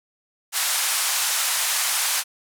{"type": "band-pass noise", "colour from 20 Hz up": "white", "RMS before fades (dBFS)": -23, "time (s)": [0.52, 2.24], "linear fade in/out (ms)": 50, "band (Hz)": [750, 12000], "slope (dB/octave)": 24, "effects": []}